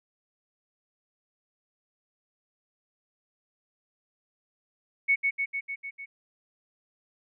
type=tone with echo; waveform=sine; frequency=2217 Hz; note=C#7; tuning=in tune; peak=-19 dBFS; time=5.08-5.16 s; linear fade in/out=20 ms; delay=150 ms; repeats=6; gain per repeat=-3 dB; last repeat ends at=6.06 s; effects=none